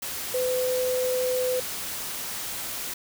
sine tone in noise, 506 Hz, B4, 42 cents sharp, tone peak -23 dBFS, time 0.34-1.6 s, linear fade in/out 5 ms, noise white, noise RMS -33 dBFS, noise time 0.02-2.94 s, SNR +7 dB, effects none

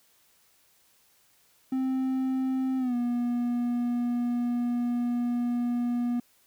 triangle tone with pitch glide, 261.6 to 241.3 Hz, C4 to B3, 0 to -40 cents, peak -23 dBFS, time 1.72-6.2 s, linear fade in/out 5 ms, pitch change -140 cents, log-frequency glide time 2.78-2.95 s, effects white hiss -64 dBFS RMS until 6.46 s

